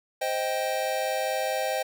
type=chord; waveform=square; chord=C minor; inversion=none; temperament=just; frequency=523.3 / 627.9 / 784.9 Hz; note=C5 / Eb5 / G5; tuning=0 / +16 / +2 cents; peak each=-31 dBFS; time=0.21-1.83 s; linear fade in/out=10 ms; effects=none